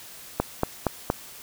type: click train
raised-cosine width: 1 ms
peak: -7 dBFS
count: 4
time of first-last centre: 0.4-1.101 s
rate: 4.28 Hz
effects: white hiss -44 dBFS RMS until 1.42 s